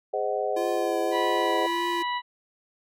sine chord, Ab dominant seventh, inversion none, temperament just, 415.3 / 519.1 / 623 / 747.5 Hz, Ab4 / C5 / Eb5 / Gb5, 0 / -14 / +2 / +17 cents, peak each -30 dBFS, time 0.13-1.67 s, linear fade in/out 10 ms
square tone with vibrato, 342.4 Hz, F4, 34 cents flat, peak -30 dBFS, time 0.56-2.03 s, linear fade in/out 10 ms, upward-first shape triangle, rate 1.7 Hz, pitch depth 30 cents each way
harmonic tone, 980 Hz, B5, 14 cents flat, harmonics 1 / 2 / 3 / 4, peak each -27 / -33 / -37 / -39 dBFS, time 1.11-2.22 s, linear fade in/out 50 ms
effects none

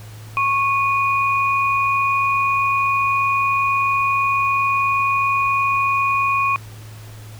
sine tone pair together, 1098 / 2465 Hz, C#6 / D#7, -17 / -17 cents, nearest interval octave + major second, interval 1400 cents, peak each -17 / -20 dBFS, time 0.37-6.56 s, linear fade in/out 0 ms, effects added 108 Hz sine -35 dBFS peak until 7.39 s + pink hiss -44 dBFS RMS until 7.39 s

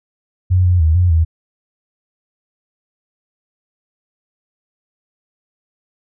sine tone with pitch steps, 91.4 / 89.4 / 79.2 / 89.4 / 81.2 Hz, F#2 / F2 / D#2 / F2 / E2, -21 / +41 / +31 / +41 / -26 cents, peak -9 dBFS, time 0.5-1.25 s, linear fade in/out 20 ms, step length 150 ms, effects none

